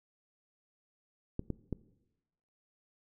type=clicks; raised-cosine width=3 ms; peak=-21 dBFS; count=3; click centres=1.394 / 1.503 / 1.727 s; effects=noise-tail reverb RT60 1.0 s tail -20 dB re dry